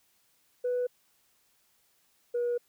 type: tone pair in turn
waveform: sine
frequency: 493.9 / 481.5 Hz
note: B4 / B4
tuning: 0 / -44 cents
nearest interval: unison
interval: 44 cents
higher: first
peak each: -25 dBFS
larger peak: neither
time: 0.64-0.87 / 2.34-2.58 s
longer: second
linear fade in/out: 10 ms
effects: tanh soft clip ceiling -24 dBFS + white hiss -69 dBFS RMS until 2.68 s